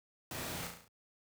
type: noise with echo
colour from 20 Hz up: pink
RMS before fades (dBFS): -42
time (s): 0.31-0.67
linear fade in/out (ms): 2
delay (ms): 35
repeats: 6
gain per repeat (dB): -4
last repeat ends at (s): 0.88
effects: high-pass 80 Hz 12 dB/octave